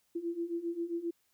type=beating tone pair; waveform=sine; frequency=334.8 / 342.3 Hz; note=E4 / F4; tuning=+27 / -35 cents; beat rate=7.5 Hz; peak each=-38 / -35 dBFS; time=0.15-1.11 s; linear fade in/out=10 ms; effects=white hiss -74 dBFS RMS until 1.33 s